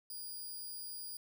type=tone; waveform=5% pulse; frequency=4858 Hz; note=D#8; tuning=42 cents flat; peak=-36 dBFS; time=0.1-1.17 s; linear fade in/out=2 ms; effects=none